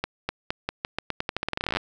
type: accelerating click train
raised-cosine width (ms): 0.3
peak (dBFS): -10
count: 24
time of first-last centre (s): 0.04-1.77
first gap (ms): 250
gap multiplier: 0.86
effects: none